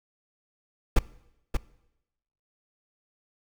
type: noise with echo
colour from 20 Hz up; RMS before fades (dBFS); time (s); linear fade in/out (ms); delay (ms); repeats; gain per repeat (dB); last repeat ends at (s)
brown; -17; 0.96-0.99; 5; 580; 1; -7; 1.57
effects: noise-tail reverb RT60 0.9 s tail -21 dB re dry